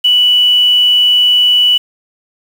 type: tone with quantisation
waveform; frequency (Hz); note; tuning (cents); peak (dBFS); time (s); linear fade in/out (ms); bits
sine; 2960; F#7; 0; -6; 0.04-1.78; 10; 5
effects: none